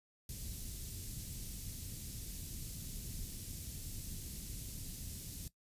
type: band-stop noise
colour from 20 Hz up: pink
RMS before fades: -45 dBFS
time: 0.29-5.48 s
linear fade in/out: 2 ms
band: 180 to 5800 Hz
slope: 12 dB/octave
effects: noise-tail reverb RT60 0.1 s tail -17 dB re dry + resampled to 32000 Hz